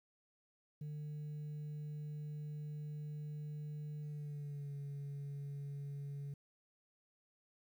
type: tone with pitch glide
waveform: sine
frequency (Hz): 150 to 141.66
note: D3 to C#3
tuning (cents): +37 to +38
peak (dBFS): -39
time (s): 0.81-6.34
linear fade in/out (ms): 5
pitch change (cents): -99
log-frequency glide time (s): 4.02-4.74
effects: tanh soft clip ceiling -41 dBFS + 12-bit